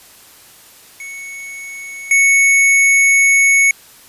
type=tone with level steps; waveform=square; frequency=2214 Hz; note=C#7; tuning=3 cents flat; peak=-28 / -9 dBFS; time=1-3.71 s; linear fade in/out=2 ms; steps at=2.11 s; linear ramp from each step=2 ms; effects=white hiss -43 dBFS RMS until 4.08 s + resampled to 32000 Hz